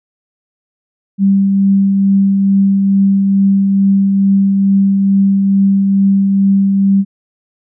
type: tone with tremolo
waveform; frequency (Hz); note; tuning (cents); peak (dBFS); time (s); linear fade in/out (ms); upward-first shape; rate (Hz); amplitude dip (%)
sine; 196.2; G3; +2; -6; 1.18-7.05; 50; triangle; 2.3; 30
effects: none